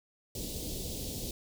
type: band-stop noise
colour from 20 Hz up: pink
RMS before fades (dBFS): -38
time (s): 0.35-1.31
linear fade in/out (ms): 2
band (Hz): 540 to 3500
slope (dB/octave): 24
effects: none